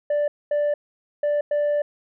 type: tone bursts at uneven times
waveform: sine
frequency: 587.3 Hz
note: D5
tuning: in tune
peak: -16 dBFS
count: 4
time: 0.1-0.28 / 0.51-0.74 / 1.23-1.41 / 1.51-1.82 s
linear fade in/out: 5 ms
effects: tanh soft clip ceiling -18 dBFS